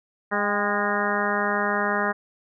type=harmonic tone with a mistuned harmonic; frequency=205.6 Hz; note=G#3; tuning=17 cents flat; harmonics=1 / 2 / 3 / 4 / 5 / 6 / 7 / 8 / 9; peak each=-30 / -30 / -30 / -30 / -30 / -30 / -30 / -30 / -30 dBFS; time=0.31-2.13 s; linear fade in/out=20 ms; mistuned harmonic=4; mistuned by=-40 cents; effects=none